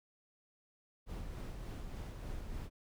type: noise with tremolo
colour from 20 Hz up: brown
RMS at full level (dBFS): -42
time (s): 1.06-2.7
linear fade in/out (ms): 50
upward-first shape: sine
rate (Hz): 3.4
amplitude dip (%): 30
effects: none